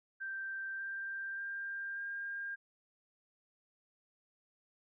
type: tone with pitch steps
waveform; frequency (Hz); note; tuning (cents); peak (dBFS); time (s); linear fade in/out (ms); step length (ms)
sine; 1568 / 1580.7 / 1593.6 / 1606.5; G6 / G6 / G6 / G6; 0 / +14 / +28 / +42; -38; 0.2-2.56; 20; 590
effects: none